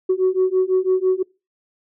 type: beating tone pair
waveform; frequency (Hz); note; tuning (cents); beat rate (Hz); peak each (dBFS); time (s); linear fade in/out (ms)
sine; 370 / 376; F#4 / F#4; 0 / +28; 6; -17 / -17; 0.09-1.23; 10
effects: noise-tail reverb RT60 0.3 s tail -26 dB re dry + tanh soft clip ceiling -10 dBFS